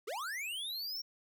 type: linear sweep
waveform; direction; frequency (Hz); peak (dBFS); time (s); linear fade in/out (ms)
square; up; 361.1 to 5600; -38; 0.07-1.02; 10
effects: none